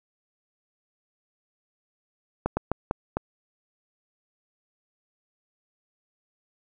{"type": "slowing click train", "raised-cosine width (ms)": 1, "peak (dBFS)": -10, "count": 5, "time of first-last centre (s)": [2.46, 3.17], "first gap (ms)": 110, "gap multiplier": 1.33, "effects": []}